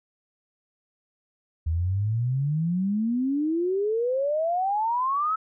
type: exponential sweep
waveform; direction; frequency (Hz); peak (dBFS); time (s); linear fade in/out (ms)
sine; up; 77.78 to 1318.5; -22; 1.66-5.36; 10
effects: none